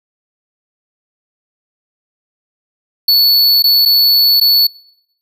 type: tone with dropouts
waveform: square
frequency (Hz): 4435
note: C#8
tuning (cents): 0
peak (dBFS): -7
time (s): 3.08-4.67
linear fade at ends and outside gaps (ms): 5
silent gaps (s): 3.624-3.639 / 3.853-3.857 / 4.401-4.411
effects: noise-tail reverb RT60 0.9 s tail -26 dB re dry